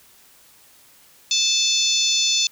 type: harmonic tone with a mistuned harmonic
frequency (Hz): 873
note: A5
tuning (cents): -14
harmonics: 3 / 4 / 5 / 6 / 7 / 8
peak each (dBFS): -27 / -21 / -24 / -25 / -24 / -27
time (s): 1.31-2.47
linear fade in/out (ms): 2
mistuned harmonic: 4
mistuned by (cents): +23
effects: white hiss -52 dBFS RMS until 2.51 s